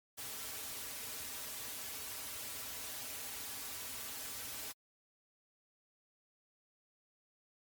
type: noise with comb filter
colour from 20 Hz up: white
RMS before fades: -44 dBFS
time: 0.17-4.73 s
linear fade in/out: 20 ms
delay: 5.6 ms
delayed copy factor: -0.9
effects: MP3 96 kbps